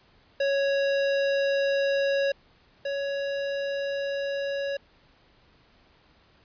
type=tone pair in turn; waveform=square; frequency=554.4 / 557.9 Hz; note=C#5 / C#5; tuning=0 / +11 cents; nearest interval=unison; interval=11 cents; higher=second; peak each=-23 / -28 dBFS; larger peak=first; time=0.4-2.32 / 2.85-4.77 s; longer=neither; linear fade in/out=5 ms; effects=pink hiss -60 dBFS RMS until 6.44 s + resampled to 11025 Hz